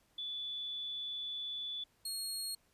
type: tone pair in turn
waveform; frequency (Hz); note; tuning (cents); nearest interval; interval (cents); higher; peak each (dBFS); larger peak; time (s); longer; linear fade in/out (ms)
sine / 25% pulse; 3462 / 4293; A7 / C8; -29 / +44; major third; 373; second; -38 / -33; second; 0.18-1.84 / 2.05-2.55; first; 5
effects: pink hiss -72 dBFS RMS until 2.73 s + resampled to 32000 Hz